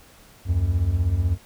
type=beating tone pair; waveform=triangle; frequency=74.2 / 90.2 Hz; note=D2 / F#2; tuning=+18 / -44 cents; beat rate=16 Hz; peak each=-22 / -18 dBFS; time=0.45-1.38 s; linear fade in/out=50 ms; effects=pink hiss -51 dBFS RMS until 1.45 s